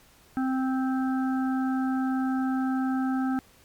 harmonic tone, 261.6 Hz, C4, in tune, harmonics 1 / 3 / 5 / 6, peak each -24 / -34 / -38 / -40 dBFS, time 0.37-3.39 s, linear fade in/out 0 ms, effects pink hiss -57 dBFS RMS until 3.64 s + MP3 96 kbps

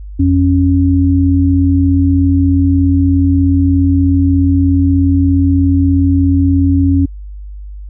sine tone pair together, 86.79 / 275.1 Hz, F2 / C#4, -10 / -13 cents, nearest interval octave + minor sixth, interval 1997 cents, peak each -10 dBFS, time 0.19-7.06 s, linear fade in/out 10 ms, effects added 50 Hz sine -25 dBFS peak until 7.89 s

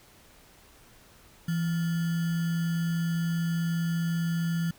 sine tone with sample-and-hold, 167.4 Hz, E3, 27 cents sharp, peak -25 dBFS, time 1.48-4.71 s, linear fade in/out 5 ms, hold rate 1575 Hz, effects pink hiss -56 dBFS RMS until 4.78 s

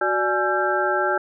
sine tone cluster, 370.3 / 589 / 841 / 1349 / 1578 Hz, F#4 / D5 / G#5 / E6 / G6, +1 / +5 / +22 / +40 / +11 cents, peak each -25 dBFS, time 0.01-1.18 s, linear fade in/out 5 ms, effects none

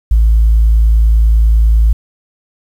sine tone, 55 Hz, A1, in tune, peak -4 dBFS, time 0.11-1.93 s, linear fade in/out 5 ms, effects tanh soft clip ceiling -2 dBFS + 7-bit

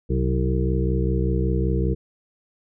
harmonic tone with a mistuned harmonic, 65.2 Hz, C2, 5 cents flat, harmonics 1 / 2 / 3 / 5 / 6 / 7, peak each -22 / -25 / -27 / -29 / -30 / -30 dBFS, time 0.09-1.95 s, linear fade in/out 20 ms, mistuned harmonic 3, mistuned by -56 cents, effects none

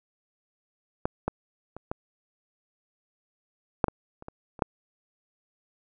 clicks, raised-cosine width 1 ms, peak -11 / -12 / -25 / -16 / -6 / -14 / -29 / -24 / -29 / -7 dBFS, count 10, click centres 1.055 / 1.28 / 1.766 / 1.915 / 3.842 / 3.883 / 4.224 / 4.284 / 4.592 / 4.622 s, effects none

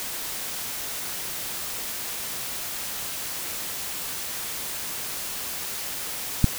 click, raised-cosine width 5 ms, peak -3 dBFS, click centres 6.443 s, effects white hiss -32 dBFS RMS until 6.58 s

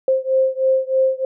sine beating tone pair, 525 / 528.2 Hz, C5 / C5, +6 / +16 cents, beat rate 3.2 Hz, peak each -17 / -18 dBFS, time 0.08-1.25 s, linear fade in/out 2 ms, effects none

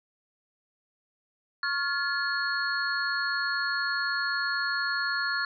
sine tone cluster, 1097 / 1404 / 1715 / 4318 Hz, C#6 / F6 / A6 / C#8, -18 / +9 / -45 / -46 cents, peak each -35 / -30 / -30 / -34 dBFS, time 1.63-5.45 s, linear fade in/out 2 ms, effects none

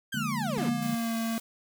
30% pulse linear sweep, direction down, 1619 to 116.54 Hz, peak -29 dBFS, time 0.12-0.7 s, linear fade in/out 10 ms
sine chord, Bb dominant seventh, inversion first, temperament equal, 146.83 / 174.61 / 207.7 / 233.1 Hz, D3 / F3 / Ab3 / Bb3, 0 / 0 / 0 / 0 cents, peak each -35 / -40 / -34 / -34 dBFS, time 0.14-0.95 s, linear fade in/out 5 ms
square tone with pitch glide, 238.3 to 227.1 Hz, A#3 to A#3, +38 to -45 cents, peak -29 dBFS, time 0.58-1.38 s, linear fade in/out 0 ms, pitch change -83 cents, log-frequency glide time 0.73-1.16 s
white high-pass noise, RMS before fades -43 dBFS, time 0.82-1.4 s, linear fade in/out 5 ms, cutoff 360 Hz, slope 24 dB/octave
effects none

